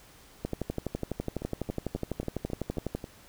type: two click trains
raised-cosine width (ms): 2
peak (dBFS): -17 / -24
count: 31 / 7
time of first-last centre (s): 0.45-2.95 / 1.42-3.042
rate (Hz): 12 / 3.7
effects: pink hiss -55 dBFS RMS until 3.28 s